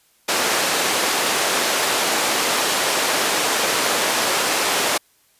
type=band-pass noise; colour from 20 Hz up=pink; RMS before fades=-20 dBFS; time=0.28-4.98 s; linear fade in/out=10 ms; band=440 to 11000 Hz; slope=12 dB/octave; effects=white hiss -59 dBFS RMS until 5.39 s + resampled to 32000 Hz